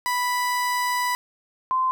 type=tone pair in turn; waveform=30% pulse / sine; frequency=987.8 / 1036 Hz; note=B5 / C6; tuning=0 / -17 cents; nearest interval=minor second; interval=83 cents; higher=second; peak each=-19 dBFS; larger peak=neither; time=0.06-1.15 / 1.71-1.91 s; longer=first; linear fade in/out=0 ms; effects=none